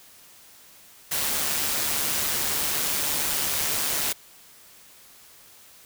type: noise with amplitude modulation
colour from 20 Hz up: white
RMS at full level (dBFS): -24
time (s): 1.11-4.13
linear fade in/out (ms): 10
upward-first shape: sine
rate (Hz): 148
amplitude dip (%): 40
effects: white hiss -51 dBFS RMS until 5.85 s